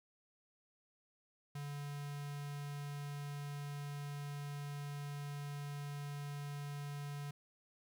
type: tone with notch filter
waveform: square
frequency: 144 Hz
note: D3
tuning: 34 cents flat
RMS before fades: -44 dBFS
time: 1.55-7.31 s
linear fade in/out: 5 ms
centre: 490 Hz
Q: 1.8
effects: 13-bit